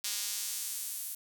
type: tone with high-pass filter sweep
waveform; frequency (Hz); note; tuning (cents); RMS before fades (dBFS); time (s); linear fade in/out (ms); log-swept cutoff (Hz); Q
square; 110.2; A2; +3; -37; 0.04-1.15; 5; 4800 to 11000; 0.93
effects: none